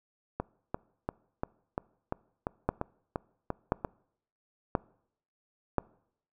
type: two click trains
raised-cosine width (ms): 1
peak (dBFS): -17 / -11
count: 11 / 4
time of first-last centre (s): 0.4-3.848 / 2.69-5.783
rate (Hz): 2.9 / 0.97
effects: noise-tail reverb RT60 0.7 s tail -24 dB re dry